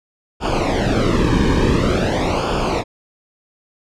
brown noise with flanger, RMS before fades -17 dBFS, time 0.4-2.84 s, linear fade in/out 50 ms, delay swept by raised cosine 0.5 to 1.5 ms, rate 0.47 Hz, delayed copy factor -0.85, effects low-pass 6000 Hz 12 dB/octave

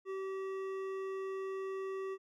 sine tone with hard clipping, 384.4 Hz, G4, 34 cents flat, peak -39 dBFS, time 0.05-2.18 s, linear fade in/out 50 ms, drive 11 dB, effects none

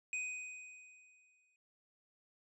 square tone with exponential decay, 2499 Hz, D#7, 7 cents sharp, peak -36 dBFS, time 0.13-1.56 s, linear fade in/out 1 ms, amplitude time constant 310 ms, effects resampled to 24000 Hz

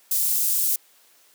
white high-pass noise, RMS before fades -22 dBFS, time 0.11-0.76 s, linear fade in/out 5 ms, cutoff 8100 Hz, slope 12 dB/octave, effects white hiss -57 dBFS RMS until 1.34 s + high-pass 300 Hz 12 dB/octave

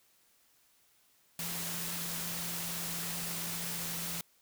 sine tone in noise, 170.4 Hz, F3, 42 cents flat, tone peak -44 dBFS, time 1.39-4.21 s, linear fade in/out 2 ms, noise white, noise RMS -38 dBFS, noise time 1.39-4.21 s, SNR -9 dB, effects white hiss -68 dBFS RMS until 4.41 s

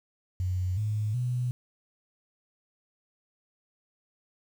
sine tone with pitch steps, 91.6 / 106.44 / 123.69 Hz, F#2 / G#2 / B2, -17 / +43 / +3 cents, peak -26 dBFS, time 0.4-1.51 s, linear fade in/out 0 ms, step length 370 ms, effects 9-bit

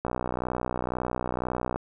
click train, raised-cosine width 1 ms, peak -14 dBFS, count 107, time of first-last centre 0.05-1.76 s, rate 62 Hz, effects none

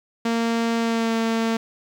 sawtooth tone with pitch glide, 230.4 to 226.6 Hz, A#3 to A#3, -20 to -49 cents, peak -16 dBFS, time 0.25-1.57 s, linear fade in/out 5 ms, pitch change -29 cents, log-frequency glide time 0.77-1.15 s, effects low-pass 6000 Hz 12 dB/octave + 8-bit

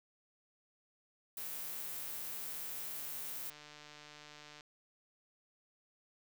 violet noise, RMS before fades -43 dBFS, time 1.37-3.5 s, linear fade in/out 2 ms
click train, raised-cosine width 0.2 ms, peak -36 dBFS, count 482, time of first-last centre 1.38-4.608 s, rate 149 Hz
effects none

